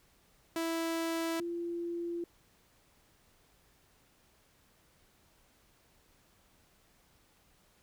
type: tone pair in turn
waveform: sawtooth / sine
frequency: 329.6 / 342.6 Hz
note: E4 / F4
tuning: 0 / -33 cents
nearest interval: minor second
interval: 67 cents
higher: second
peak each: -28 / -34 dBFS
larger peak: first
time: 0.56-1.4 / 1.4-2.24 s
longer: neither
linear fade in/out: 2 ms
effects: pink hiss -67 dBFS RMS until 7.82 s